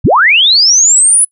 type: linear sweep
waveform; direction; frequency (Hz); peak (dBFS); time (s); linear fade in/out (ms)
sine; up; 30 to 10150; -4; 0.04-1.25; 10
effects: noise-tail reverb RT60 0.1 s tail -24 dB re dry